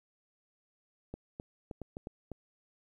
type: clicks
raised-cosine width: 2 ms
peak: -27 dBFS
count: 7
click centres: 1.14 / 1.399 / 1.712 / 1.817 / 1.969 / 2.071 / 2.317 s
effects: 11-bit